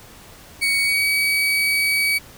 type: tone with pitch glide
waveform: 35% pulse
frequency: 2238 to 2272 Hz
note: C#7 to C#7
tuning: +16 to +42 cents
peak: -15 dBFS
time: 0.61-2.19 s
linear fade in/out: 20 ms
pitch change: +26 cents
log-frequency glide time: 0.82-1.07 s
effects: pink hiss -44 dBFS RMS until 2.37 s